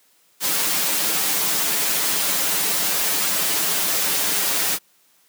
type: noise with comb filter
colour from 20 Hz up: white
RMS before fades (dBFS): -21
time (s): 0.4-4.79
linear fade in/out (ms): 50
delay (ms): 8.2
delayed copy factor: -0.8
effects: white hiss -59 dBFS RMS until 5.28 s + high-pass 150 Hz 12 dB/octave